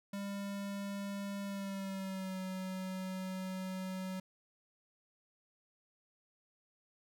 square tone with pitch glide, 199.6 to 187.31 Hz, G3 to F#3, +32 to +22 cents, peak -39 dBFS, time 0.13-4.2 s, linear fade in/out 5 ms, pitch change -110 cents, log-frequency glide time 1.43-2.4 s, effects none

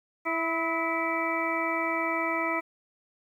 harmonic tone with a mistuned harmonic, 329.6 Hz, E4, in tune, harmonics 1 / 2 / 3 / 4 / 6 / 7, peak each -33 / -33 / -33 / -33 / -33 / -33 dBFS, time 0.25-2.61 s, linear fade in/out 20 ms, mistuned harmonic 4, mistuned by -37 cents, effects 10-bit

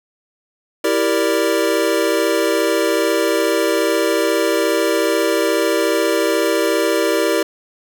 square chord, E half-diminished seventh, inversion none, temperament equal, 329.6 / 392 / 466.2 / 587.3 Hz, E4 / G4 / Bb4 / D5, 0 / 0 / 0 / 0 cents, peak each -21 dBFS, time 0.84-7.43 s, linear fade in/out 5 ms, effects none

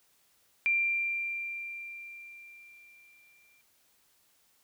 sine tone with exponential decay, 2372 Hz, D7, 17 cents sharp, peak -23 dBFS, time 0.66-3.61 s, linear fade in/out 0 ms, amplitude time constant 640 ms, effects white hiss -68 dBFS RMS until 4.63 s

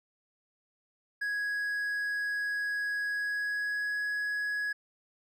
triangle tone with pitch glide, 1663 to 1674.6 Hz, G#6 to G#6, +2 to +14 cents, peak -28 dBFS, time 1.21-4.73 s, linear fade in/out 10 ms, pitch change +12 cents, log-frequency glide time 3.09-4.01 s, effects none

